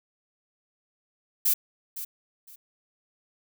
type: noise with echo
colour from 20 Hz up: violet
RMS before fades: -22 dBFS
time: 1.45-1.54 s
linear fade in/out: 10 ms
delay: 510 ms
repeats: 2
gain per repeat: -13 dB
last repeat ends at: 2.56 s
effects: none